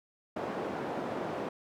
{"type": "band-pass noise", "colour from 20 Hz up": "white", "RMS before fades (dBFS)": -36, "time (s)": [0.36, 1.49], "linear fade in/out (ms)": 5, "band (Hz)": [210, 640], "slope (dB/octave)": 12, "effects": []}